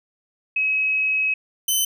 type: tone pair in turn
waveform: sine / 10% pulse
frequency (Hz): 2556 / 3046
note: D#7 / F#7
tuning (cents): +46 / +50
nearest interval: minor third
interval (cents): 304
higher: second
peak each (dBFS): -18 / -10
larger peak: second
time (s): 0.56-1.34 / 1.68-1.85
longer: first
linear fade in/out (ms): 5
effects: none